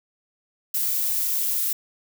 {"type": "noise", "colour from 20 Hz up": "violet", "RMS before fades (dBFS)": -24, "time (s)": [0.74, 1.73], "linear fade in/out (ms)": 5, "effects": []}